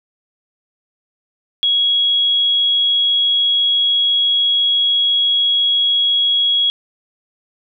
sine tone, 3322 Hz, G#7, in tune, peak -12 dBFS, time 1.63-6.7 s, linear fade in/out 0 ms, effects none

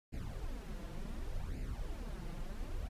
brown noise with flanger, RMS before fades -41 dBFS, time 0.12-2.89 s, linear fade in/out 20 ms, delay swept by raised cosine 0.42 to 5.92 ms, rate 0.68 Hz, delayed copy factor +0.7, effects resampled to 32000 Hz

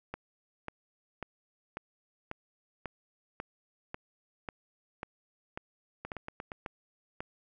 two click trains, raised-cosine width 0.5 ms, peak -24 / -22 dBFS, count 5 / 14, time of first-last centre 6.05-6.518 / 0.14-7.205 s, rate 8.54 / 1.84 Hz, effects none

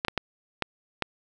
clicks, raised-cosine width 0.3 ms, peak -9 dBFS, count 5, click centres 0.049 / 0.083 / 0.177 / 0.623 / 1.023 s, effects none

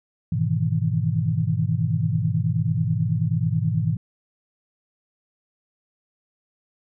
sine chord, E major seventh, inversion first, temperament equal, 103.83 / 123.47 / 155.56 / 164.81 Hz, G#2 / B2 / D#3 / E3, 0 / 0 / 0 / 0 cents, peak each -25 dBFS, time 0.32-3.97 s, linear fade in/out 5 ms, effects none

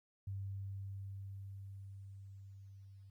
sine tone with level ramp, 98 Hz, G2, in tune, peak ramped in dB -39 to -54 dBFS, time 0.27-3.1 s, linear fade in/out 5 ms, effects 13-bit

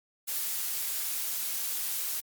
blue noise, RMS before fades -32 dBFS, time 0.27-2.21 s, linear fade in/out 20 ms, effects Opus 48 kbps

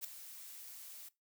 blue noise with ADSR envelope, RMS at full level -39 dBFS, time 0.01-1.09 s, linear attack 35 ms, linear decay 3 ms, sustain -12 dB, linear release 9 ms, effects noise-tail reverb RT60 0.2 s tail -19 dB re dry

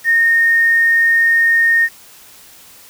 sine tone with quantisation, 1841 Hz, A#6, 22 cents flat, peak -9 dBFS, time 0.04-1.89 s, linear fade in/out 50 ms, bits 6, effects white hiss -42 dBFS RMS until 2.89 s

